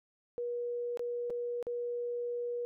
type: tone with dropouts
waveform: sine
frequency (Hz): 481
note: B4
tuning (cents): -46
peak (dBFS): -33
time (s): 0.38-2.65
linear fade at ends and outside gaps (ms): 0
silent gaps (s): 0.973-0.994 / 1.299-1.304 / 1.627-1.668
effects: none